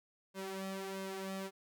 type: tone with flanger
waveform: sawtooth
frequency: 192.4 Hz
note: G3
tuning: 32 cents flat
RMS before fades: -42 dBFS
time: 0.34-1.51 s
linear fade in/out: 50 ms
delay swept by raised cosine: 1.9 to 3.6 ms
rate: 1.5 Hz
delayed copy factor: +0.75
effects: none